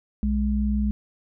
sine tone pair together, 61.95 / 208.7 Hz, B1 / G#3, +6 / +9 cents, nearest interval octave + major sixth, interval 2103 cents, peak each -23 dBFS, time 0.23-0.91 s, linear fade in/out 0 ms, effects none

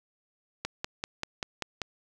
click train, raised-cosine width 0.2 ms, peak -14 dBFS, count 7, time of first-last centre 0.65-1.817 s, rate 5.14 Hz, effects none

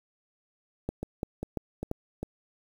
two click trains, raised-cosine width 2 ms, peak -20 / -17 dBFS, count 4 / 4, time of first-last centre 1.03-2.23 / 0.89-1.914 s, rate 2.5 / 2.93 Hz, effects 8-bit

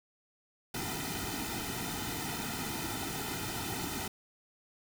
pink noise with comb filter, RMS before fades -37 dBFS, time 0.74-4.08 s, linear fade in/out 5 ms, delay 1.8 ms, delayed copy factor -0.9, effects none

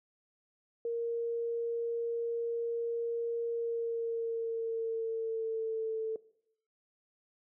sine tone with pitch glide, 466.2 to 442.6 Hz, A#4 to A4, 0 to +10 cents, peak -31 dBFS, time 0.85-6.16 s, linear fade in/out 2 ms, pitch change -90 cents, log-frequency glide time 3.5-6 s, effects noise-tail reverb RT60 0.7 s tail -20 dB re dry

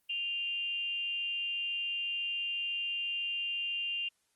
sine tone with frequency modulation, 2794 Hz, F7, in tune, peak -32 dBFS, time 0.09-4.09 s, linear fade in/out 10 ms, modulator 334 Hz, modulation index 0.36, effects white hiss -75 dBFS RMS until 4.35 s + Opus 24 kbps

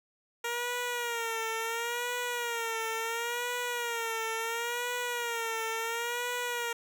10% pulse tone with vibrato, 468.3 Hz, A#4, 8 cents sharp, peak -23 dBFS, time 0.44-6.73 s, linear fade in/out 5 ms, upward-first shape sine, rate 0.72 Hz, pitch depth 76 cents each way, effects none

